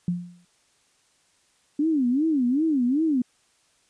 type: tone with exponential decay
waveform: sine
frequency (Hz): 175.8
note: F3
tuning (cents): +12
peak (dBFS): -19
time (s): 0.08-0.45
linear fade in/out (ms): 2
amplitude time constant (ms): 80
type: tone with vibrato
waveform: sine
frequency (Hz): 279.8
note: C#4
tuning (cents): +16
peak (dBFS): -19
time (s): 1.79-3.22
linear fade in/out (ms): 5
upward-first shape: sine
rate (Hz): 2.6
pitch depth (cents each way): 260
effects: white hiss -64 dBFS RMS until 3.89 s + resampled to 22050 Hz